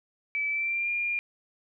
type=tone with pitch glide; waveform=sine; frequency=2305 to 2400 Hz; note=D7 to D7; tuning=-33 to +37 cents; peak=-26 dBFS; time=0.35-1.19 s; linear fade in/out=0 ms; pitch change=+70 cents; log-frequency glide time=0.48-0.89 s; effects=none